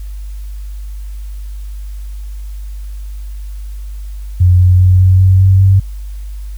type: tone with pitch steps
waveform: sine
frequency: 89.9 / 90.94 / 92 / 93.07 / 94.15 / 95.25 / 96.35 Hz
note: F#2 / F#2 / F#2 / F#2 / F#2 / G2 / G2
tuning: -49 / -29 / -9 / +11 / +31 / -49 / -29 cents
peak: -4 dBFS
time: 4.4-5.8 s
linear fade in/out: 10 ms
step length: 200 ms
effects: added 50 Hz sine -22 dBFS peak until 6.57 s + white hiss -47 dBFS RMS until 6.57 s